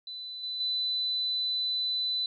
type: tone with level steps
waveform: sine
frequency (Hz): 4000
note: B7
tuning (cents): +21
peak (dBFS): -37 / -32 / -27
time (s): 0.07-2.26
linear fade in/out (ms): 2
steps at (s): 0.43 / 0.6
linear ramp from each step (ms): 5
effects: none